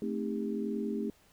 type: chord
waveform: sine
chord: A half-diminished seventh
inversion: none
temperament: equal with one note detuned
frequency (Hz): 220 / 261.6 / 311.1 / 401.6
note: A3 / C4 / Eb4 / G4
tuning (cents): 0 / 0 / 0 / +42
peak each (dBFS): -34 / -39 / -39 / -37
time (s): 0.02-1.1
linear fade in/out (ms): 2
effects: pink hiss -64 dBFS RMS until 1.32 s